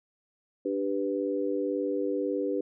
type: chord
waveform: sine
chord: G major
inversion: second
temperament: equal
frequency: 293.7 / 392 / 493.9 Hz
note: D4 / G4 / B4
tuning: 0 / 0 / 0 cents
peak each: -31 dBFS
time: 0.65-2.61 s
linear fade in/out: 5 ms
effects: none